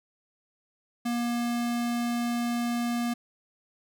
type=tone; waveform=square; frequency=238.1 Hz; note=A#3; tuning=37 cents sharp; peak=-27 dBFS; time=1.05-3.14 s; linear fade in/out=10 ms; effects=none